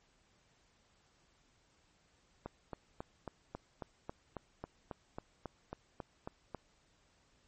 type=click train; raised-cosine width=1 ms; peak=-27 dBFS; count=16; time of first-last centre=2.46-6.547 s; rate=3.67 Hz; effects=pink hiss -71 dBFS RMS until 7.47 s + MP3 32 kbps